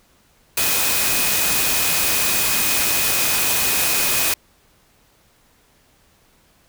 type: tone in noise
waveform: sine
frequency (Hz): 2503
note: D#7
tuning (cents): +10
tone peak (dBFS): -27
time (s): 0.57-4.34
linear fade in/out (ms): 5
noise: white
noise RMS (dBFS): -19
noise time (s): 0.57-4.34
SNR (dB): -11
effects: pink hiss -57 dBFS RMS until 6.68 s